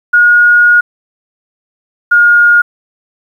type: tone pair in turn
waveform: sine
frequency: 1440 / 1425.9 Hz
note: F#6 / F6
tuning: -47 / +36 cents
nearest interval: unison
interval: 17 cents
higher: first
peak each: -3 dBFS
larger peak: neither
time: 0.13-0.81 / 2.11-2.62 s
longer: first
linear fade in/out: 10 ms
effects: 7-bit